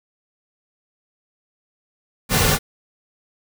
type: noise with comb filter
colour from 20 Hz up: pink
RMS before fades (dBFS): -17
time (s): 2.29-2.59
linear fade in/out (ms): 50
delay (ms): 3.1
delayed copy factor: -0.55
effects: none